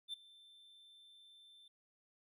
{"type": "tone with ADSR envelope", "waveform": "triangle", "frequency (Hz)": 3551, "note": "A7", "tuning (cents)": 15, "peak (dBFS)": -37, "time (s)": [0.08, 1.68], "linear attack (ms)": 54, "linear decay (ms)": 9, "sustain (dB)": -21, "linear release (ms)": 4, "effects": []}